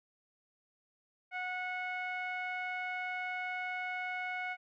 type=tone with low-pass filter; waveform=sawtooth; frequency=733 Hz; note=F#5; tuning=16 cents flat; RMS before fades=-38 dBFS; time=1.31-4.57 s; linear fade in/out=50 ms; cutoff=2000 Hz; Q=7.8; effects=none